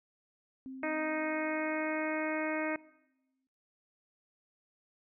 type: tone with exponential decay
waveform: sine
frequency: 263.2 Hz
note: C4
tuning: 10 cents sharp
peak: -40 dBFS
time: 0.66-3.47 s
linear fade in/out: 0 ms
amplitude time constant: 610 ms
type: harmonic tone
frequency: 311.1 Hz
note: D#4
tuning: in tune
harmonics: 1 / 2 / 3 / 4 / 5 / 6 / 7 / 8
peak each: -36 / -36 / -42 / -44 / -42 / -43 / -40 / -46 dBFS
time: 0.83-2.76 s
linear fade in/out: 2 ms
effects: noise-tail reverb RT60 0.9 s tail -21 dB re dry